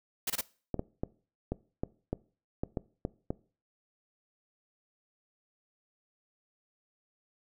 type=noise bursts; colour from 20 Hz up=white; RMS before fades=-32 dBFS; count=3; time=0.27-0.411 s; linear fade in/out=5 ms; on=31 ms; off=24 ms
type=clicks; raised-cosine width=2 ms; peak=-18 dBFS; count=10; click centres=0.743 / 0.794 / 1.035 / 1.52 / 1.835 / 2.13 / 2.635 / 2.772 / 3.051 / 3.305 s
effects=noise-tail reverb RT60 0.4 s tail -21 dB re dry